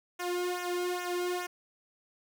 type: tone with flanger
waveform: sawtooth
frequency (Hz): 356.4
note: F4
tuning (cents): +35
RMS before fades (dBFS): -33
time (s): 0.19-1.47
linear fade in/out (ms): 10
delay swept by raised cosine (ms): 0.22 to 1.72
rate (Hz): 2.4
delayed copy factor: -0.85
effects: none